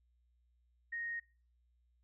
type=tone; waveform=sine; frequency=1864 Hz; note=A#6; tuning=1 cent flat; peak=-38 dBFS; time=0.92-1.2 s; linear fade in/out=10 ms; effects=noise-tail reverb RT60 0.4 s tail -21 dB re dry + added 60 Hz sine -70 dBFS peak until 2.03 s